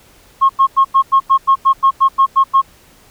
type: tone bursts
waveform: sine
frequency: 1081 Hz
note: C#6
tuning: 44 cents flat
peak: -5 dBFS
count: 13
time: 0.41-2.618 s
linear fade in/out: 20 ms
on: 84 ms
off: 93 ms
effects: tanh soft clip ceiling -2 dBFS + pink hiss -47 dBFS RMS until 3.1 s